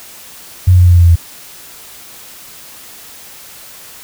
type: tone with pitch steps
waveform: sine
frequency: 91.5 / 90.45 / 89.41 / 88.38 / 87.37 / 86.36 / 85.37 / 84.39 Hz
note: F#2 / F#2 / F2 / F2 / F2 / F2 / F2 / E2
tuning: -19 / -39 / +41 / +21 / +1 / -19 / -39 / +41 cents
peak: -3 dBFS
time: 0.67-1.158 s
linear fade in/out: 10 ms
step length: 61 ms
effects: white hiss -35 dBFS RMS until 4.03 s